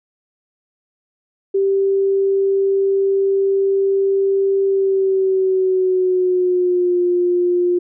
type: tone with pitch glide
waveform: sine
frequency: 391.1 to 354.5 Hz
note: G4 to F4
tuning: -4 to +26 cents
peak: -13 dBFS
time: 1.54-7.79 s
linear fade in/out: 10 ms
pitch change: -170 cents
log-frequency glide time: 4.65-7 s
effects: none

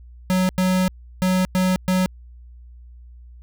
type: tone bursts at uneven times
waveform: square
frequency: 185 Hz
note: F#3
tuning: in tune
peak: -17 dBFS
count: 5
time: 0.3-0.49 / 0.58-0.88 / 1.22-1.45 / 1.55-1.76 / 1.88-2.06 s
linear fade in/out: 0 ms
effects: added 60 Hz sine -40 dBFS peak until 3.42 s

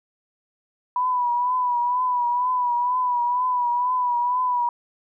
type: tone with vibrato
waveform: sine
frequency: 984 Hz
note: B5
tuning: 7 cents flat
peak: -19 dBFS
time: 0.96-4.69 s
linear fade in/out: 2 ms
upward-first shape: triangle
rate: 2.1 Hz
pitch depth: 54 cents each way
effects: none

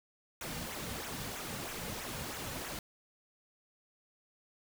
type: noise with flanger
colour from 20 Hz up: pink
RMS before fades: -41 dBFS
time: 0.41-2.79 s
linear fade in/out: 2 ms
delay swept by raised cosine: 0.2 to 3.1 ms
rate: 3.1 Hz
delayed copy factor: -0.6
effects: none

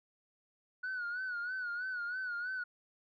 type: tone with vibrato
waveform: sine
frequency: 1466 Hz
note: F#6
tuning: 16 cents flat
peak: -34 dBFS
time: 0.83-2.64 s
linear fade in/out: 10 ms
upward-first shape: sine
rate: 3.1 Hz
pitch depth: 77 cents each way
effects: tanh soft clip ceiling -33 dBFS

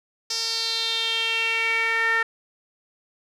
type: tone with band-pass filter sweep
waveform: sawtooth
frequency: 454 Hz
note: A#4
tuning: 46 cents flat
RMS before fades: -24 dBFS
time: 0.3-2.23 s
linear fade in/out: 5 ms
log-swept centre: 5300 to 1700 Hz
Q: 5.1
effects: none

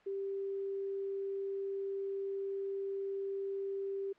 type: tone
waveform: sine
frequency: 392.6 Hz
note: G4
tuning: 3 cents sharp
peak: -35 dBFS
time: 0.06-4.13 s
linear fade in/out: 10 ms
effects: white hiss -64 dBFS RMS until 4.18 s + low-pass 2000 Hz 12 dB/octave

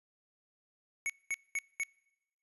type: tone bursts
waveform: square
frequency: 2217 Hz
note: C#7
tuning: in tune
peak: -32 dBFS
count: 4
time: 1.06-1.834 s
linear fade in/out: 0 ms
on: 36 ms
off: 210 ms
effects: noise-tail reverb RT60 0.9 s tail -26 dB re dry + resampled to 32000 Hz

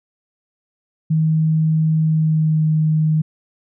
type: tone with pitch glide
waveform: sine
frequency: 158.1 to 156.01 Hz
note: D#3 to D#3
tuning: +28 to +5 cents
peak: -13 dBFS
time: 1.1-3.22 s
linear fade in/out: 10 ms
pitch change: -23 cents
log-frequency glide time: 2.01-2.65 s
effects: none

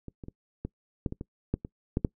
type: clicks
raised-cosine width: 3 ms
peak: -27 / -28 / -27 / -20 / -15 / -22 / -23 / -13 / -23 / -13 / -11 dBFS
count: 11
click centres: 0.083 / 0.238 / 0.284 / 0.65 / 1.062 / 1.124 / 1.211 / 1.54 / 1.649 / 1.971 / 2.048 s
effects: noise-tail reverb RT60 0.1 s tail -23 dB re dry

